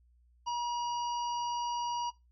harmonic tone with a mistuned harmonic, 958 Hz, A#5, 47 cents sharp, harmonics 1 / 3 / 5 / 6, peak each -31 / -44 / -47 / -46 dBFS, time 0.46-2.11 s, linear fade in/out 20 ms, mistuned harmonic 5, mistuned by -26 cents, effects noise-tail reverb RT60 0.2 s tail -19 dB re dry + added 60 Hz sine -62 dBFS peak until 2.31 s

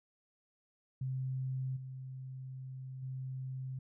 sine tone with level steps, 130.81 Hz, C3, in tune, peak -34 / -42 / -38 dBFS, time 1.01-3.79 s, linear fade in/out 5 ms, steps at 1.76 / 3.02 s, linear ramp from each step 10 ms, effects none

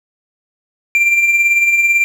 triangle tone with tremolo, 2369 Hz, D7, 14 cents sharp, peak -6 dBFS, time 0.95-2.04 s, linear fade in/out 0 ms, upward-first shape sine, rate 18 Hz, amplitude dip 45%, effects none

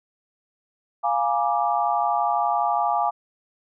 sine chord, Bb dominant seventh, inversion second, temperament equal with one note detuned, 698.5 / 830.6 / 955.8 / 1174.7 Hz, F5 / Ab5 / Bb5 / D6, 0 / 0 / +43 / 0 cents, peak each -24 / -23 / -29 / -26 dBFS, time 1.03-3.11 s, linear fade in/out 20 ms, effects none

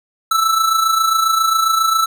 square tone with amplitude modulation, 1320 Hz, E6, 2 cents sharp, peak -11 dBFS, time 0.31-2.06 s, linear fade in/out 5 ms, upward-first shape sine, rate 27.4 Hz, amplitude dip 55%, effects none

